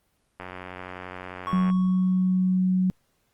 click train, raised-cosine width 0.5 ms, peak -21 dBFS, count 120, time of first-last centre 0.4-1.701 s, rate 91.5 Hz
triangle tone with exponential decay, 1107 Hz, C#6, 3 cents flat, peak -25 dBFS, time 1.47-2.58 s, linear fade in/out 0 ms, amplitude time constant 240 ms
sine tone, 185 Hz, F#3, in tune, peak -19 dBFS, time 1.53-2.9 s, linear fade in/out 0 ms
effects pink hiss -70 dBFS RMS until 3.33 s + Opus 32 kbps

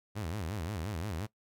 sawtooth tone with vibrato, 92.5 Hz, F#2, in tune, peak -31 dBFS, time 0.15-1.27 s, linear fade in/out 20 ms, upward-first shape sine, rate 5.7 Hz, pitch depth 290 cents each way, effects noise-tail reverb RT60 0.1 s tail -19 dB re dry

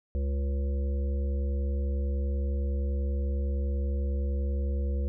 harmonic tone with a mistuned harmonic, 69.3 Hz, C#2, in tune, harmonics 1 / 3 / 5 / 7 / 8, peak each -26 / -40 / -44 / -42 / -47 dBFS, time 0.15-5.08 s, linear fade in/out 0 ms, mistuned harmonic 5, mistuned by +18 cents, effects none

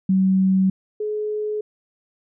sine tone pair in turn, 189.7 / 424 Hz, F#3 / G#4, +43 / +36 cents, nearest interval octave + major second, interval 1393 cents, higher second, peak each -14 / -22 dBFS, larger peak first, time 0.09-0.7 / 1-1.61 s, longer neither, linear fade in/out 5 ms, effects none

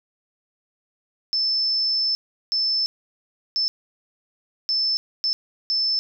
sine tone bursts at uneven times, 5274 Hz, E8, in tune, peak -19 dBFS, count 6, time 1.33-2.15 / 2.52-2.86 / 3.56-3.68 / 4.69-4.97 / 5.24-5.33 / 5.7-5.99 s, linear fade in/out 0 ms, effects none

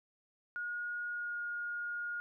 sine tone with pitch glide, 1440 to 1428.4 Hz, F#6 to F6, -47 to +39 cents, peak -36 dBFS, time 0.56-2.2 s, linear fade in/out 0 ms, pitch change -14 cents, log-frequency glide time 1.09-1.39 s, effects none

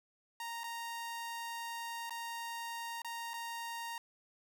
sawtooth tone with dropouts, 930 Hz, A#5, 4 cents flat, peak -36 dBFS, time 0.4-3.98 s, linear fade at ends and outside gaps 2 ms, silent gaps 0.635-0.64 / 2.096-2.106 / 3.019-3.046 / 3.335-3.339 s, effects none

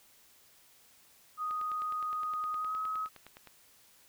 sine tone with pitch glide, 1244.5 to 1274.3 Hz, D#6 to D#6, 0 to +41 cents, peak -32 dBFS, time 1.37-3.09 s, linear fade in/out 50 ms, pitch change +41 cents, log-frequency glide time 2.57-2.76 s
click train, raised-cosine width 0.3 ms, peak -33 dBFS, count 20, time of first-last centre 1.51-3.473 s, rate 9.68 Hz
effects white hiss -62 dBFS RMS until 4.08 s

